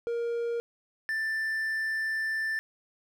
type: tone pair in turn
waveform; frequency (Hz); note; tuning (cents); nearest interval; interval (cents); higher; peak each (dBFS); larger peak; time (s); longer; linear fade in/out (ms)
triangle; 469.4 / 1772.2; A#4 / A6; +12 / +12; octave + major seventh; 2300; second; -26; neither; 0.07-0.6 / 1.09-2.59; second; 0
effects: none